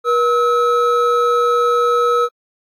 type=tone pair together; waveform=triangle; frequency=480 / 1290.4 Hz; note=B4 / E6; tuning=-49 / -37 cents; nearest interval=octave + perfect fourth; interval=1712 cents; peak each=-13 dBFS; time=0.04-2.29 s; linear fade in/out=50 ms; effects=AAC 64 kbps